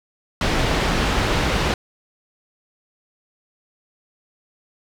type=low-pass noise; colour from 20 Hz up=pink; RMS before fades=-20 dBFS; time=0.41-1.74 s; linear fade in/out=2 ms; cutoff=4100 Hz; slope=12 dB/octave; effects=none